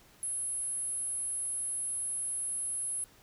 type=tone; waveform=sine; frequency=10630 Hz; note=E9; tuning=13 cents sharp; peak=-32 dBFS; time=0.23-3.04 s; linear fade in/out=0 ms; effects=pink hiss -60 dBFS RMS until 3.22 s